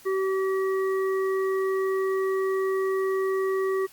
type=harmonic tone; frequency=382.9 Hz; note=G4; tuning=41 cents flat; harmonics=1 / 3 / 5; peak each=-23 / -33 / -37 dBFS; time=0.05-3.87 s; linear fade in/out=20 ms; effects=white hiss -52 dBFS RMS until 3.92 s + Opus 48 kbps